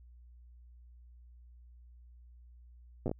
slowing click train, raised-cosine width 2 ms, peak -21 dBFS, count 5, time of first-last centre 3.06-3.115 s, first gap 8 ms, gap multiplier 1.37, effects added 60 Hz sine -53 dBFS peak until 3.19 s

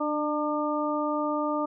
harmonic tone with a mistuned harmonic, 300 Hz, D4, 37 cents sharp, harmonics 1 / 2 / 3 / 4, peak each -29 / -30 / -33 / -31 dBFS, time 0-1.66 s, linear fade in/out 10 ms, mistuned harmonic 1, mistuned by -16 cents, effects none

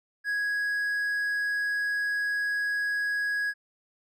triangle tone, 1661.2 Hz, G#6, in tune, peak -24 dBFS, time 0.24-3.54 s, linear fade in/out 50 ms, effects none

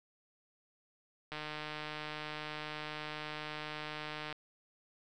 click train, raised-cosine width 0.3 ms, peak -25 dBFS, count 458, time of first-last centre 1.32-4.327 s, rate 152 Hz, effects none

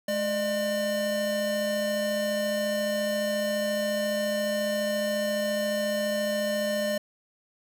square tone pair together, 211.8 / 601 Hz, G#3 / D5, +34 / +40 cents, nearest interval octave + tritone, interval 1806 cents, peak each -33 / -27 dBFS, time 0.08-6.98 s, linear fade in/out 5 ms, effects none

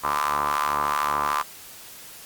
sawtooth ring-modulated tone, 73.42 Hz, D2, in tune, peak -15 dBFS, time 0.03-1.43 s, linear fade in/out 20 ms, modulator 1100 Hz, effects white hiss -43 dBFS RMS until 2.25 s + Opus 48 kbps

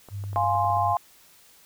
clicks, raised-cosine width 1 ms, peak -30 dBFS, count 9, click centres 0.087 / 0.239 / 0.331 / 0.379 / 0.435 / 0.553 / 0.646 / 0.702 / 0.77 s
sine tone, 100.1 Hz, G2, 37 cents sharp, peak -30 dBFS, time 0.1-0.96 s, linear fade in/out 50 ms
sine chord, F minor, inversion none, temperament equal, 698.5 / 830.6 / 1046.5 Hz, F5 / Ab5 / C6, 0 / 0 / 0 cents, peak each -25 dBFS, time 0.36-0.97 s, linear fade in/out 0 ms
effects white hiss -55 dBFS RMS until 1.65 s

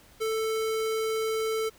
square tone, 441.7 Hz, A4, 7 cents sharp, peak -27 dBFS, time 0.2-1.7 s, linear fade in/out 20 ms, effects pink hiss -56 dBFS RMS until 1.78 s

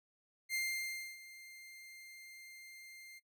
sawtooth tone with ADSR envelope, 2103 Hz, C7, 8 cents sharp, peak -31 dBFS, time 0.49-3.2 s, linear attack 52 ms, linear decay 630 ms, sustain -18 dB, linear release 26 ms, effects noise-tail reverb RT60 0.1 s tail -17 dB re dry

